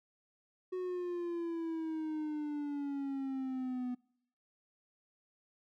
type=exponential sweep; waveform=triangle; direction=down; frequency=370 to 246.9 Hz; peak=-33 dBFS; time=0.72-3.95 s; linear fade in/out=10 ms; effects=noise-tail reverb RT60 0.7 s tail -25 dB re dry